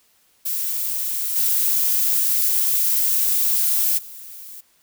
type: noise with level steps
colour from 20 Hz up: violet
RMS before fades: -24 / -19 / -38 dBFS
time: 0.45-4.61 s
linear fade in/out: 10 ms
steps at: 1.35 / 3.97 s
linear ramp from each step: 20 ms
effects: white hiss -60 dBFS RMS until 4.82 s

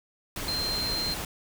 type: tone in noise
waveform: sine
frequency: 4157 Hz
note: C8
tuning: 12 cents flat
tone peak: -28 dBFS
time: 0.48-1.14 s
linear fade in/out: 2 ms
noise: pink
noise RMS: -34 dBFS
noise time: 0.36-1.25 s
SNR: +3 dB
effects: none

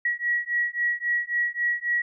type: beating tone pair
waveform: sine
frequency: 1916 / 1919.7 Hz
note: A#6 / B6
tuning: +47 / -50 cents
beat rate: 3.7 Hz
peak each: -26 dBFS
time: 0.05-2.02 s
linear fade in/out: 5 ms
effects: none

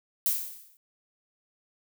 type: noise with exponential decay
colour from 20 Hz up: violet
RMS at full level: -23 dBFS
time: 0.26-0.77 s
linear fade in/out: 1 ms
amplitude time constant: 110 ms
effects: none

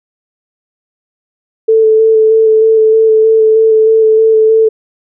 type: tone with vibrato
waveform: sine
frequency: 441 Hz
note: A4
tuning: 4 cents sharp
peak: -4 dBFS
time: 1.68-4.69 s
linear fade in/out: 10 ms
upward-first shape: square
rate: 3.2 Hz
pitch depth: 12 cents each way
effects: none

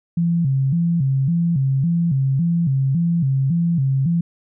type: tone with vibrato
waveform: sine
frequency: 151.3 Hz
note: D#3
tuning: 48 cents flat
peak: -15 dBFS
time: 0.17-4.21 s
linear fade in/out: 5 ms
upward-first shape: square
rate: 1.8 Hz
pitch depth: 200 cents each way
effects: none

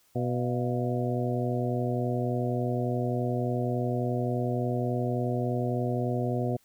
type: harmonic tone with a mistuned harmonic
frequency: 123.47 Hz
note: B2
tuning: in tune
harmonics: 1 / 2 / 3 / 4 / 5 / 6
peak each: -29 / -32 / -34 / -35 / -36 / -37 dBFS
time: 0.15-6.57 s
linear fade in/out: 10 ms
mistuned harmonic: 6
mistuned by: -77 cents
effects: white hiss -65 dBFS RMS until 6.64 s

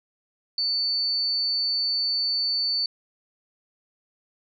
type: tone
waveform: sine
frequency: 4500 Hz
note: C#8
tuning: 25 cents sharp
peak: -22 dBFS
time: 0.58-2.86 s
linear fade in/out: 2 ms
effects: none

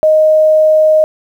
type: tone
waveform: sine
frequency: 622.3 Hz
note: D#5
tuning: in tune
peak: -5 dBFS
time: 0.03-1.04 s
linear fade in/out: 0 ms
effects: 7-bit

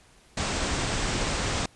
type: low-pass noise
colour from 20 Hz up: pink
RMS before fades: -28 dBFS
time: 0.37-1.66 s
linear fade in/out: 5 ms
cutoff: 8700 Hz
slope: 96 dB/octave
effects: pink hiss -57 dBFS RMS until 1.75 s + resampled to 24000 Hz

